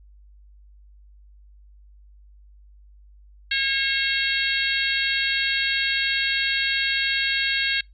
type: harmonic tone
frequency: 543 Hz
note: C#5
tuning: 36 cents flat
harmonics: 3 / 4 / 5 / 6 / 7 / 8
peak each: -26 / -27 / -28 / -29 / -29 / -30 dBFS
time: 3.51-7.81 s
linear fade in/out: 5 ms
effects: noise-tail reverb RT60 0.2 s tail -26 dB re dry + added 50 Hz sine -47 dBFS peak until 7.93 s